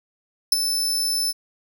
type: tone with ADSR envelope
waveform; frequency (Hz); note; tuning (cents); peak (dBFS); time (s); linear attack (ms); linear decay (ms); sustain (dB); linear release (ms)
sawtooth; 5274; E8; 0; -8; 0.52-1.33; 4; 21; -10; 28
effects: none